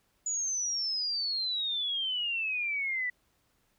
sine exponential sweep, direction down, 6950 to 1953 Hz, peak -29 dBFS, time 0.26-3.1 s, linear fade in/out 5 ms, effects pink hiss -72 dBFS RMS until 3.78 s

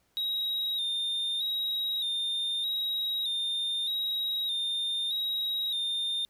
triangle tone with vibrato, 3721 Hz, A#7, 4 cents flat, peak -27 dBFS, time 0.17-6.25 s, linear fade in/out 0 ms, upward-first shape square, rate 0.81 Hz, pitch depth 45 cents each way, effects pink hiss -71 dBFS RMS until 6.29 s

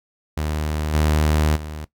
sawtooth tone with level steps, 76.5 Hz, D#2, 29 cents flat, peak -18 / -12 / -26 dBFS, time 0.37-1.85 s, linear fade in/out 5 ms, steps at 0.93 / 1.55 s, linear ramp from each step 20 ms, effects noise-tail reverb RT60 0.1 s tail -17 dB re dry

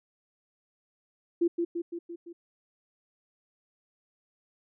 sine tone with echo, 341.7 Hz, F4, 38 cents flat, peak -21 dBFS, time 1.41-1.48 s, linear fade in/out 10 ms, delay 170 ms, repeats 5, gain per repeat -4 dB, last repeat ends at 2.33 s, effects none

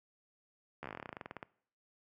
slowing click train, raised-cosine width 0.5 ms, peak -27 dBFS, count 20, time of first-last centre 0.83-1.428 s, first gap 13 ms, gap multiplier 1.09, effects noise-tail reverb RT60 0.6 s tail -22 dB re dry + high-pass 100 Hz 12 dB/octave

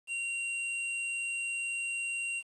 square tone, 2758 Hz, F7, 22 cents flat, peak -33 dBFS, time 0.07-2.43 s, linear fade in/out 50 ms, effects resampled to 24000 Hz + 10-bit

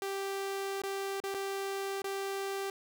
sawtooth tone with dropouts, 392 Hz, G4, in tune, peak -30 dBFS, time 0.02-2.7 s, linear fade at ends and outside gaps 1 ms, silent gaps 0.818-0.836 / 1.202-1.238 / 1.342-1.346 / 2.019-2.042 s, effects none

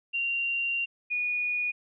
sine tone pair in turn, 2766 / 2456 Hz, F7 / D#7, -17 / -23 cents, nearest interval major second, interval 206 cents, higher first, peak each -26 dBFS, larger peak neither, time 0.13-0.86 / 1.1-1.72 s, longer first, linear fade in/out 20 ms, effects none

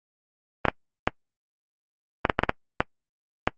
clicks, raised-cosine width 0.5 ms, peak -3 dBFS, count 10, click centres 0.653 / 0.684 / 1.075 / 2.252 / 2.298 / 2.391 / 2.435 / 2.494 / 2.805 / 3.475 s, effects noise-tail reverb RT60 0.1 s tail -26 dB re dry + Opus 24 kbps

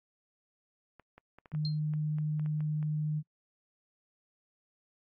clicks, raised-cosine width 0.5 ms, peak -37 dBFS, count 12, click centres 0.997 / 1.18 / 1.386 / 1.458 / 1.518 / 1.549 / 1.937 / 2.185 / 2.396 / 2.461 / 2.606 / 2.828 s
sine tone, 152.3 Hz, D#3, 37 cents flat, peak -29 dBFS, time 1.52-3.23 s, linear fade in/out 50 ms
sine tone with exponential decay, 4186 Hz, C8, in tune, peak -33 dBFS, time 1.65-1.79 s, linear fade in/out 1 ms, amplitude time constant 30 ms
effects noise-tail reverb RT60 0.1 s tail -26 dB re dry + AAC 48 kbps

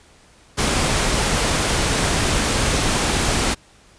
pink noise, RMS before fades -19 dBFS, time 0.57-3.55 s, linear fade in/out 20 ms, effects pink hiss -51 dBFS RMS until 3.98 s + resampled to 22050 Hz

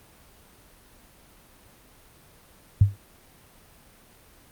sine tone with exponential decay, 100 Hz, G2, 35 cents sharp, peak -9 dBFS, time 2.81-2.97 s, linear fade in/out 5 ms, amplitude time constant 33 ms, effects pink hiss -54 dBFS RMS until 4.51 s + Opus 32 kbps

